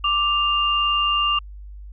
sine tone pair together, 1177 / 2799 Hz, D6 / F7, +3 / +3 cents, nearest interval octave + minor third, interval 1500 cents, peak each -20 dBFS, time 0.04-1.39 s, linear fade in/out 5 ms, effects added 50 Hz sine -35 dBFS peak until 1.92 s

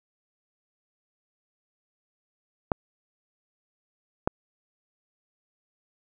clicks, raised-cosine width 1 ms, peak -8 dBFS, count 2, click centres 2.718 / 4.275 s, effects none

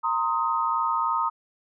sine tone cluster, 923 / 1046 / 1256 Hz, A#5 / C6 / D#6, -17 / -1 / +16 cents, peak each -26 / -29 / -25 dBFS, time 0.03-1.3 s, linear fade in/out 20 ms, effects none

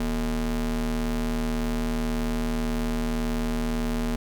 square ring-modulated tone, 99.9 Hz, G2, 33 cents sharp, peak -22 dBFS, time 0-4.16 s, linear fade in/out 5 ms, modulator 139 Hz, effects none

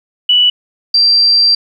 sine tone pair in turn, 2957 / 4710 Hz, F#7 / D8, -2 / +4 cents, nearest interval minor sixth, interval 806 cents, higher second, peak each -6 dBFS, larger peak neither, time 0.29-0.5 / 0.94-1.55 s, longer second, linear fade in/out 5 ms, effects 8-bit

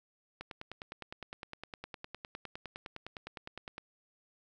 click train, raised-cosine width 0.3 ms, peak -26 dBFS, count 34, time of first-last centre 0.41-3.781 s, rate 9.79 Hz, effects none

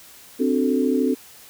sine chord, D dominant seventh, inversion third, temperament equal with one note detuned, 260.1 / 293.7 / 370 / 440 Hz, C4 / D4 / F#4 / A4, -10 / 0 / 0 / 0 cents, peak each -20 / -24 / -26 / -24 dBFS, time 0.39-1.15 s, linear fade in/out 20 ms, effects white hiss -46 dBFS RMS until 1.49 s

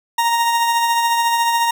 40% pulse tone with tremolo, 932.3 Hz, A#5, in tune, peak -12 dBFS, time 0.18-1.71 s, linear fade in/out 5 ms, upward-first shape triangle, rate 14 Hz, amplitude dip 40%, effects none

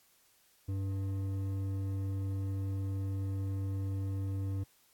sine tone with hard clipping, 97.1 Hz, G2, 16 cents flat, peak -34 dBFS, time 0.68-4.64 s, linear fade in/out 10 ms, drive 8 dB, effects white hiss -67 dBFS RMS until 4.93 s + AAC 64 kbps

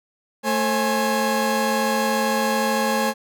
30% pulse tone cluster, 221.6 / 535 / 833 Hz, A3 / C5 / G#5, +13 / +38 / +5 cents, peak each -21 dBFS, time 0.43-3.14 s, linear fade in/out 50 ms, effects none

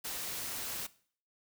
white noise, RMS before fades -39 dBFS, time 0.04-0.87 s, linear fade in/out 10 ms, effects noise-tail reverb RT60 0.5 s tail -19 dB re dry

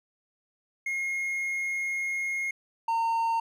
triangle tone pair in turn, 2149 / 914 Hz, C7 / A#5, +46 / -34 cents, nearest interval octave + minor third, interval 1480 cents, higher first, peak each -26 / -22 dBFS, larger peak second, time 0.86-2.51 / 2.88-3.4 s, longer first, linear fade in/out 5 ms, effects none

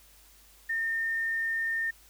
triangle tone with tanh clipping, 1818 Hz, A#6, 44 cents flat, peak -27 dBFS, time 0.69-1.91 s, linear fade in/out 10 ms, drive 3 dB, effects added 50 Hz sine -60 dBFS peak until 2.09 s + white hiss -58 dBFS RMS until 2.09 s

